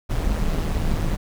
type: noise with amplitude modulation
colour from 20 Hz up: brown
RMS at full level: -19 dBFS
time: 0.09-1.17 s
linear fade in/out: 20 ms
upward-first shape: sine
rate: 158 Hz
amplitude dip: 60%
effects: none